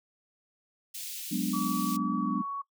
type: high-pass noise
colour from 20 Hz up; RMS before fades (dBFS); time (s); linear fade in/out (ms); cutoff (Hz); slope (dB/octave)
white; -39; 0.94-1.97; 10; 2600; 24
type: chord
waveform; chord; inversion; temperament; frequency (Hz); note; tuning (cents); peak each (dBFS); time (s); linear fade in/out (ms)
sine; G# half-diminished seventh; third; equal; 185 / 207.7 / 246.9 / 293.7; F#3 / G#3 / B3 / D4; 0 / 0 / 0 / 0; -33; 1.31-2.42; 10
type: tone with pitch glide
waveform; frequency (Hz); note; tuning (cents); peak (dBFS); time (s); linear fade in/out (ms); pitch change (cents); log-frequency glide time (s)
sine; 1142 to 1117.2; D6 to C#6; -49 to +13; -32; 1.53-2.62; 10; -38; 2.14-2.41
effects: noise-tail reverb RT60 0.1 s tail -20 dB re dry